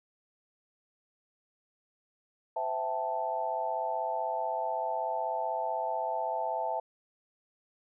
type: chord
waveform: sine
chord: A minor seventh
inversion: first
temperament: equal with one note detuned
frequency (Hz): 514.6 / 659.3 / 784 / 880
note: C5 / E5 / G5 / A5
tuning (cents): -29 / 0 / 0 / 0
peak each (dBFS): -39 / -34 / -37 / -33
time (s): 2.56-6.8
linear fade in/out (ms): 5
effects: none